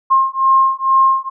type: beating tone pair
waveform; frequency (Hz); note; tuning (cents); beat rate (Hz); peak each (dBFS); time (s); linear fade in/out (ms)
sine; 1065 / 1067.2; C6 / C6; +30 / +34; 2.2; -13; 0.1-1.3; 20
effects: none